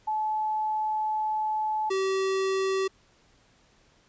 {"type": "tone pair in turn", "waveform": ["sine", "square"], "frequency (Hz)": [862, 384], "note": ["A5", "G4"], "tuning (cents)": [-36, -36], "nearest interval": "octave + major second", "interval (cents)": 1400, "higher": "first", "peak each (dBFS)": -25, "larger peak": "neither", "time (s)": [[0.07, 1.9], [1.9, 2.88]], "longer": "first", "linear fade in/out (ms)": 10, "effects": ["pink hiss -62 dBFS RMS until 4.08 s", "resampled to 16000 Hz"]}